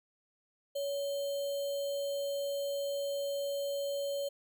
sine tone with sample-and-hold, 563 Hz, C#5, 27 cents sharp, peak -32 dBFS, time 0.75-4.29 s, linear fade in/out 10 ms, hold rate 3675 Hz, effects none

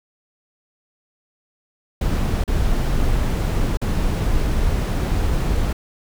brown noise with dropouts, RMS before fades -19 dBFS, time 2.01-5.73 s, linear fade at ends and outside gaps 5 ms, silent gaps 2.44-2.477 / 3.772-3.815 s, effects none

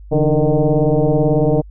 sine tone with frequency modulation, 160.1 Hz, D#3, 50 cents sharp, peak -11 dBFS, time 0.11-1.62 s, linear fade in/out 20 ms, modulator 151 Hz, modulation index 3.2, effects added 50 Hz sine -34 dBFS peak until 1.7 s

